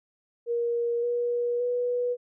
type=tone with pitch steps; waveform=sine; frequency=472 / 480.5 / 489.2 Hz; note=A#4 / B4 / B4; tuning=+22 / -48 / -16 cents; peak=-24 dBFS; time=0.46-2.17 s; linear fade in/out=50 ms; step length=570 ms; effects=none